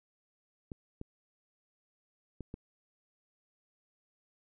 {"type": "clicks", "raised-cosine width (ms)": 3, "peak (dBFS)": -28, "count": 4, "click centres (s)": [0.718, 1.014, 2.407, 2.541], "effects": []}